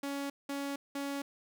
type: tone bursts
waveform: sawtooth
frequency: 280.1 Hz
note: C#4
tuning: 18 cents sharp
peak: -31 dBFS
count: 3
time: 0.03-1.22 s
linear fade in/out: 5 ms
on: 270 ms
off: 190 ms
effects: none